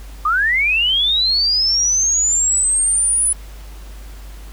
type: linear sweep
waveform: sine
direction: up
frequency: 1173 to 10080 Hz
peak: -13 dBFS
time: 0.25-3.33 s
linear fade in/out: 5 ms
effects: added 50 Hz sine -32 dBFS peak until 4.52 s + pink hiss -44 dBFS RMS until 4.52 s